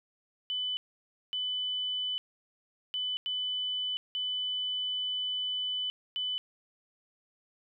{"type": "tone bursts at uneven times", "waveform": "sine", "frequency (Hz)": 3000, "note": "F#7", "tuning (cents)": 23, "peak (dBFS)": -30, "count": 6, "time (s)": [[0.5, 0.77], [1.33, 2.18], [2.94, 3.17], [3.26, 3.97], [4.15, 5.9], [6.16, 6.38]], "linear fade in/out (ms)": 0, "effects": []}